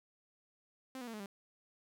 sawtooth tone with pitch steps, 261.6 / 244.1 / 227.7 / 212.5 / 198.26 Hz, C4 / B3 / A#3 / G#3 / G3, 0 / -20 / -40 / +40 / +20 cents, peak -39 dBFS, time 0.95-1.26 s, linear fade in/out 2 ms, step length 62 ms, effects none

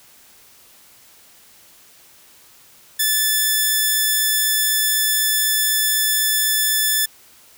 5% pulse tone, 1744 Hz, A6, 16 cents flat, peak -5 dBFS, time 2.99-7.06 s, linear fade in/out 10 ms, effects white hiss -49 dBFS RMS until 7.57 s

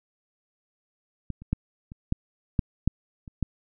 clicks, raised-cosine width 5 ms, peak -19 / -30 / -11 / -28 / -11 / -9 / -8 / -29 / -13 dBFS, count 9, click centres 1.303 / 1.42 / 1.53 / 1.919 / 2.124 / 2.592 / 2.876 / 3.278 / 3.427 s, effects none

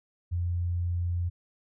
sine tone, 87.31 Hz, F2, in tune, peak -26 dBFS, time 0.31-1.3 s, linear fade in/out 20 ms, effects none

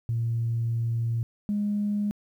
sine tone pair in turn, 115.8 / 206.3 Hz, A#2 / G#3, -11 / -11 cents, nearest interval minor seventh, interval 1000 cents, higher second, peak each -23 dBFS, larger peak neither, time 0.09-1.23 / 1.49-2.11 s, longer first, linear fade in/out 0 ms, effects tanh soft clip ceiling -19 dBFS + 10-bit

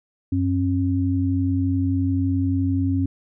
sine tone pair together, 94.1 / 270.7 Hz, F#2 / C#4, +30 / -41 cents, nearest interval octave + tritone, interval 1829 cents, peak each -21 dBFS, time 0.32-3.06 s, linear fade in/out 5 ms, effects none

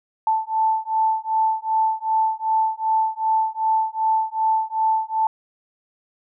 sine beating tone pair, 880 / 882.6 Hz, A5 / A5, 0 / +5 cents, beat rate 2.6 Hz, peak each -21 dBFS, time 0.27-5.27 s, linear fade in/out 2 ms, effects none

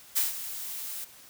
blue noise with ADSR envelope, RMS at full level -24 dBFS, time 0.15-1.05 s, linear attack 23 ms, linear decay 150 ms, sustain -13 dB, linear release 12 ms, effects white hiss -52 dBFS RMS until 1.29 s

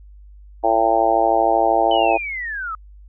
harmonic tone, 112.9 Hz, A2, 45 cents sharp, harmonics 3 / 4 / 5 / 6 / 7 / 8, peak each -24 / -25 / -22 / -18 / -18 / -24 dBFS, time 0.63-2.18 s, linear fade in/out 20 ms
sine linear sweep, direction down, 3027 to 1244.5 Hz, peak -24 dBFS, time 1.91-2.75 s, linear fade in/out 2 ms
effects added 50 Hz sine -40 dBFS peak until 3.08 s

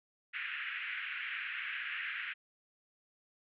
pink band-pass noise, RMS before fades -40 dBFS, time 0.33-2.34 s, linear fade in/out 20 ms, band 1500 to 2800 Hz, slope 48 dB/octave, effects none

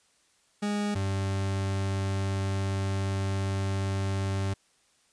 40% pulse tone pair in turn, 206.3 / 97.36 Hz, G#3 / G2, -11 / -11 cents, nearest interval octave + minor second, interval 1300 cents, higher first, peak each -26 dBFS, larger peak neither, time 0.62-0.95 / 0.95-4.54 s, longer second, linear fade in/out 10 ms, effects white hiss -66 dBFS RMS until 5.12 s + resampled to 22050 Hz

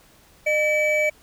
triangle tone pair together, 608.1 / 2296 Hz, D#5 / D7, -40 / -40 cents, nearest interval octave + major seventh, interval 2300 cents, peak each -19 dBFS, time 0.46-1.1 s, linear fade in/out 10 ms, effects pink hiss -54 dBFS RMS until 1.22 s

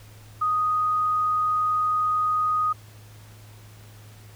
sine tone, 1244.5 Hz, D#6, in tune, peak -20 dBFS, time 0.41-2.73 s, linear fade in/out 10 ms, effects added 106 Hz sine -45 dBFS peak until 4.35 s + pink hiss -52 dBFS RMS until 4.35 s

